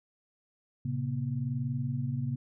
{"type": "tone cluster", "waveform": "sine", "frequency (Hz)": [113.7, 134.6, 239.3], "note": ["A#2", "C3", "A#3"], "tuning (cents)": [-43, 49, 46], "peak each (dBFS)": [-36, -31, -37], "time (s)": [0.85, 2.36], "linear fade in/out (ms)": 5, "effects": []}